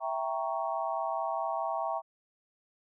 sine chord, E diminished seventh, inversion none, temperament equal, 659.3 / 784 / 932.3 / 1108.7 Hz, E5 / G5 / Bb5 / Db6, 0 / 0 / 0 / 0 cents, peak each -34 / -35 / -36 / -37 dBFS, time 0-2.02 s, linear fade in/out 50 ms, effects none

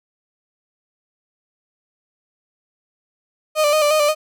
35% pulse tone with vibrato, 603 Hz, D5, 46 cents sharp, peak -12 dBFS, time 3.55-4.15 s, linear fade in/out 50 ms, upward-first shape square, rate 5.6 Hz, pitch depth 43 cents each way, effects none

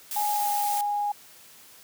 blue noise, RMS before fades -32 dBFS, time 0.11-0.81 s, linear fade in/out 2 ms
sine tone with pitch glide, 832 to 823.4 Hz, G#5 to G#5, +3 to -15 cents, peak -24 dBFS, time 0.16-1.12 s, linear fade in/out 5 ms, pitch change -18 cents, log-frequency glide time 0.36-0.44 s
effects white hiss -51 dBFS RMS until 1.83 s + high-pass 60 Hz 12 dB/octave

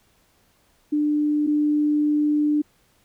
sine tone pair in turn, 297.8 / 297.8 Hz, D4 / D4, +24 / +24 cents, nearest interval unison, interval 0 cents, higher neither, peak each -18 / -17 dBFS, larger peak second, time 0.92-1.47 / 1.47-2.62 s, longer second, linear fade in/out 10 ms, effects pink hiss -62 dBFS RMS until 3.04 s

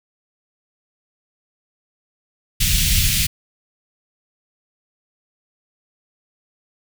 pink band-stop noise, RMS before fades -17 dBFS, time 2.6-3.27 s, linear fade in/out 10 ms, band 150 to 2400 Hz, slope 24 dB/octave, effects none

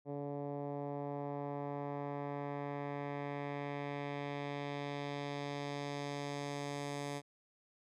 10% pulse tone with low-pass filter sweep, 143.2 Hz, D3, 43 cents flat, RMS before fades -41 dBFS, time 0.05-7.22 s, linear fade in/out 50 ms, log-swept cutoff 560 to 8900 Hz, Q 1.1, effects none

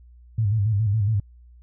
sine tone with vibrato, 105.5 Hz, G#2, 28 cents sharp, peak -18 dBFS, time 0.38-1.2 s, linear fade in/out 5 ms, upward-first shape square, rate 7.2 Hz, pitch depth 93 cents each way, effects added 60 Hz sine -46 dBFS peak until 1.62 s

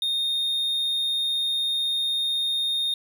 triangle tone, 3682 Hz, A#7, 22 cents flat, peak -21 dBFS, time 0.02-2.94 s, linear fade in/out 2 ms, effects none

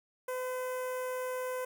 sawtooth tone with notch filter, 508 Hz, B4, 49 cents sharp, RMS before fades -36 dBFS, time 0.28-1.65 s, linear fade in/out 5 ms, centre 4100 Hz, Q 0.53, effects none

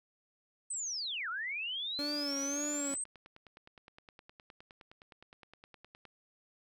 sine linear two-way sweep, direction down then up, 8372 to 1289 to 8372 Hz, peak -35 dBFS, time 0.7-3.04 s, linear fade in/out 5 ms, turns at 1.29 s
30% pulse tone with vibrato, 285.4 Hz, D4, 49 cents flat, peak -34 dBFS, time 1.99-2.94 s, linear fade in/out 0 ms, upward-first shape sine, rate 1.8 Hz, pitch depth 56 cents each way
click train, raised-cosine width 0.3 ms, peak -37 dBFS, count 37, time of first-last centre 2.33-6.053 s, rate 9.67 Hz
effects none

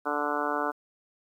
harmonic tone, 146.83 Hz, D3, in tune, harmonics 2 / 3 / 4 / 5 / 6 / 7 / 8 / 9 / 10, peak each -35 / -35 / -35 / -35 / -35 / -35 / -35 / -35 / -35 dBFS, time 0.05-0.72 s, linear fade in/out 20 ms, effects 10-bit

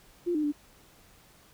sine tone with pitch steps, 349.3 / 303.3 / 293.4 Hz, F4 / D#4 / D4, 0 / -44 / -2 cents, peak -25 dBFS, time 0.26-0.524 s, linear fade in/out 20 ms, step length 88 ms, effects pink hiss -58 dBFS RMS until 1.53 s

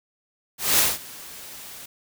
white noise with ADSR envelope, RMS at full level -17 dBFS, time 0.58-1.86 s, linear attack 200 ms, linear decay 200 ms, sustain -23 dB, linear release 7 ms, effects none

